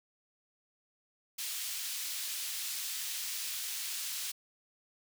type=high-pass noise; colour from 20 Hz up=pink; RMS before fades=-38 dBFS; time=1.38-4.32 s; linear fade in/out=10 ms; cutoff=3400 Hz; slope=12 dB/octave; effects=none